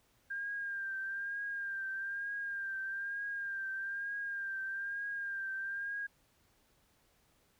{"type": "tone with vibrato", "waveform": "sine", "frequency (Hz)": 1599, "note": "G6", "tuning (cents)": 34, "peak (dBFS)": -36, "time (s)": [0.3, 6.07], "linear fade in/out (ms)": 10, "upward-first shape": "triangle", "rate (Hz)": 1.1, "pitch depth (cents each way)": 45, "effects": ["pink hiss -71 dBFS RMS until 7.59 s"]}